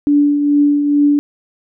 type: tone with tremolo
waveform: sine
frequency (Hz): 290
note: D4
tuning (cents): -22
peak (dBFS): -7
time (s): 0.07-1.19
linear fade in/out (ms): 0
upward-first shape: triangle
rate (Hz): 2.3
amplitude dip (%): 50
effects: none